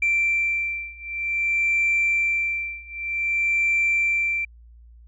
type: beating tone pair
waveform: sine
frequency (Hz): 2349 / 2349.53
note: D7 / D7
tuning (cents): 0 / 0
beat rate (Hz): 0.53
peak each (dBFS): -23 / -22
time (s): 0.02-4.45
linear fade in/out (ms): 5
effects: tanh soft clip ceiling -14 dBFS + added 58 Hz sine -45 dBFS peak until 5.07 s